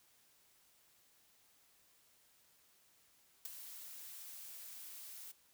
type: noise with ADSR envelope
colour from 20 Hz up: blue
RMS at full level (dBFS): -40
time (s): 3.45-5.32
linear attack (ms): 6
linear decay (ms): 11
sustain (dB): -11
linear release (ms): 9
effects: white hiss -70 dBFS RMS until 5.53 s